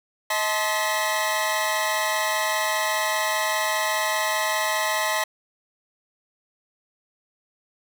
sawtooth tone cluster, 633 / 867 / 1050 / 1944 Hz, D#5 / A5 / C6 / B6, +30 / -26 / +6 / -28 cents, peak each -24 dBFS, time 0.3-5.24 s, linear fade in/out 5 ms, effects none

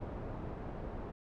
pink low-pass noise, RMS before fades -42 dBFS, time 0-1.12 s, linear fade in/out 20 ms, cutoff 830 Hz, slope 12 dB/octave, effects none

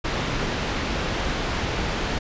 pink low-pass noise, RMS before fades -26 dBFS, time 0.04-2.19 s, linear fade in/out 10 ms, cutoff 4100 Hz, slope 12 dB/octave, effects resampled to 16000 Hz

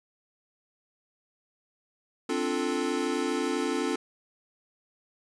square chord, D minor seventh, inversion third, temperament equal, 261.6 / 293.7 / 349.2 / 440 Hz, C4 / D4 / F4 / A4, 0 / 0 / 0 / 0 cents, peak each -33 dBFS, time 2.29-3.96 s, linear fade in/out 5 ms, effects resampled to 22050 Hz

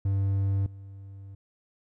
triangle tone with level steps, 98 Hz, G2, in tune, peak -21 / -39 dBFS, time 0.05-1.35 s, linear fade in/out 5 ms, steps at 0.66 s, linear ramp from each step 2 ms, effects none

